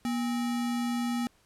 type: tone with sample-and-hold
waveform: sine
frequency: 240 Hz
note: B3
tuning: 49 cents flat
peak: -27 dBFS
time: 0.05-1.27 s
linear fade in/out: 0 ms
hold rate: 1050 Hz
effects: pink hiss -65 dBFS RMS until 1.45 s + low-pass 12000 Hz 12 dB/octave